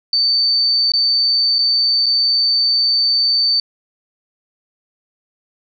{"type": "tone with dropouts", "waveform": "sine", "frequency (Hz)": 4561, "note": "C#8", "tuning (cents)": 49, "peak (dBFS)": -12, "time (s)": [0.13, 3.6], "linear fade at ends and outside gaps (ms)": 2, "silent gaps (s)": [[0.92, 0.936], [1.585, 1.589], [2.06, 2.064]], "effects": []}